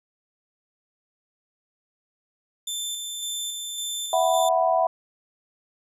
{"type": "tone with tremolo", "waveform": "20% pulse", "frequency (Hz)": 3546, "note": "A7", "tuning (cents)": 13, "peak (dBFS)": -22, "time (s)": [2.67, 4.49], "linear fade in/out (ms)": 5, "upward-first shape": "square", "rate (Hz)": 1.8, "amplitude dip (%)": 30}
{"type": "chord", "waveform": "sine", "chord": "E suspended second", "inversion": "none", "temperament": "equal", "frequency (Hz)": [659.3, 740, 987.8], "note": ["E5", "F#5", "B5"], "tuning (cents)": [0, 0, 0], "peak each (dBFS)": [-21, -22, -26], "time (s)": [4.13, 4.87], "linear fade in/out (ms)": 2}
{"effects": []}